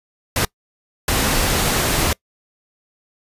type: noise bursts at uneven times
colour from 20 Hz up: pink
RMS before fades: -18 dBFS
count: 2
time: 0.36-0.45 / 1.08-2.13 s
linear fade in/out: 2 ms
effects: noise-tail reverb RT60 0.1 s tail -24 dB re dry + resampled to 32000 Hz